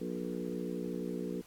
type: harmonic tone with a mistuned harmonic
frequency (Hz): 60.3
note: B1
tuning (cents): -41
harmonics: 3 / 4 / 5 / 6 / 7 / 8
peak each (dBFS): -40 / -41 / -42 / -43 / -43 / -44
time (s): 0-1.42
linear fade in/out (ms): 20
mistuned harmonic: 7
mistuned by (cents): +34
effects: pink hiss -59 dBFS RMS until 1.46 s + AAC 64 kbps